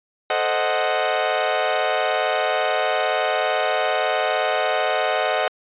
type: chord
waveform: sawtooth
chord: A diminished seventh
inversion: none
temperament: equal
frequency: 440 / 523.3 / 622.3 / 740 Hz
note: A4 / C5 / Eb5 / Gb5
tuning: 0 / 0 / 0 / 0 cents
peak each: -24 / -22 / -19 / -19 dBFS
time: 0.3-5.48 s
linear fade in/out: 2 ms
effects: resampled to 8000 Hz

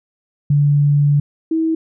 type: tone pair in turn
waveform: sine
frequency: 144.7 / 322.7 Hz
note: D3 / E4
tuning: -25 / -37 cents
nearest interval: octave + major second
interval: 1388 cents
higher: second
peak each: -10 / -14 dBFS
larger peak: first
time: 0.5-1.2 / 1.51-1.75 s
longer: first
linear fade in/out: 5 ms
effects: none

